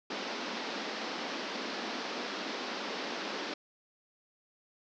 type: band-pass noise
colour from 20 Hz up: pink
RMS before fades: -38 dBFS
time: 0.1-3.54 s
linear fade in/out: 5 ms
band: 210 to 5500 Hz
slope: 48 dB/octave
effects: none